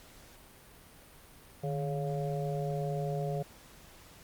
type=harmonic tone with a mistuned harmonic; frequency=140 Hz; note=C#3; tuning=18 cents sharp; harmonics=1 / 3 / 4 / 5; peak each=-33 / -38 / -39 / -40 dBFS; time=1.63-3.43 s; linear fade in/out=10 ms; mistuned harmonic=1; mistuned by=+140 cents; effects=pink hiss -55 dBFS RMS until 4.23 s + Opus 48 kbps